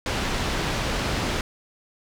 pink low-pass noise, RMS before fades -26 dBFS, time 0.06-1.41 s, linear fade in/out 2 ms, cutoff 5200 Hz, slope 12 dB/octave, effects none

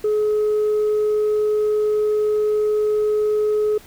sine tone, 424.2 Hz, G#4, 37 cents sharp, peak -14 dBFS, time 0.04-3.78 s, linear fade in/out 5 ms, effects tanh soft clip ceiling -14 dBFS + pink hiss -46 dBFS RMS until 3.86 s

